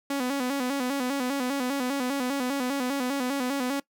sawtooth tone with vibrato, 264.4 Hz, C4, 18 cents sharp, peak -22 dBFS, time 0.1-3.8 s, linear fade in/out 5 ms, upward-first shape square, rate 5 Hz, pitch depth 95 cents each way, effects noise-tail reverb RT60 0.1 s tail -21 dB re dry

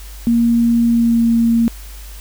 sine tone with pitch glide, 233.9 to 231.1 Hz, A#3 to A#3, +6 to -15 cents, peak -10 dBFS, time 0.27-1.68 s, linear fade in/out 0 ms, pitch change -21 cents, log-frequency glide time 0.86-1.31 s, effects added 50 Hz sine -31 dBFS peak until 2.2 s + white hiss -40 dBFS RMS until 2.2 s

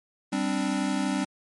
square chord, G suspended fourth, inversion none, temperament equal, 196 / 261.6 / 293.7 Hz, G3 / C4 / D4, 0 / 0 / 0 cents, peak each -30 dBFS, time 0.32-1.25 s, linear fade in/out 10 ms, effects MP3 48 kbps

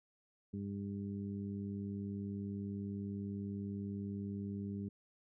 harmonic tone, 100 Hz, G2, 35 cents sharp, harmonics 1 / 2 / 3 / 4, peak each -44 / -40 / -50 / -51 dBFS, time 0.53-4.89 s, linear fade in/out 10 ms, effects none

